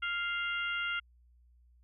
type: harmonic tone with a mistuned harmonic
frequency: 698.5 Hz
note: F5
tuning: in tune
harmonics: 2 / 3 / 4 / 5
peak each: -34 / -38 / -38 / -45 dBFS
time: 0.02-1 s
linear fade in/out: 10 ms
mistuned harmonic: 5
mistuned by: -110 cents
effects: added 60 Hz sine -60 dBFS peak until 1.83 s